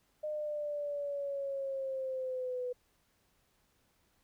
sine linear sweep, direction down, 610 to 493.9 Hz, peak -34 dBFS, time 0.23-2.73 s, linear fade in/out 10 ms, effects pink hiss -73 dBFS RMS until 4.23 s

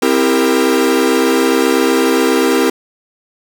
45% pulse chord, C dominant seventh, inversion none, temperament equal with one note detuned, 261.6 / 329.6 / 398.8 / 466.2 Hz, C4 / E4 / G4 / Bb4, 0 / 0 / +30 / 0 cents, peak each -16 dBFS, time 0.02-2.7 s, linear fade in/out 5 ms, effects none

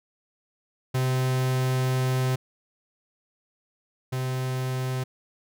45% pulse tone pair in turn, 129.2 / 129.2 Hz, C3 / C3, -21 / -21 cents, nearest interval unison, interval 0 cents, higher neither, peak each -22 / -26 dBFS, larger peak first, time 0.94-2.36 / 4.12-5.04 s, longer first, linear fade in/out 10 ms, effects none

